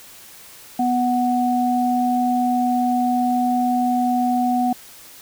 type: tone pair together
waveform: sine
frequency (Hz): 246.9 / 740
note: B3 / F#5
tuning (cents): 0 / 0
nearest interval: octave + perfect fifth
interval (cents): 1900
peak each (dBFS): -19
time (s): 0.79-4.73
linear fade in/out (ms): 5
effects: white hiss -43 dBFS RMS until 5.21 s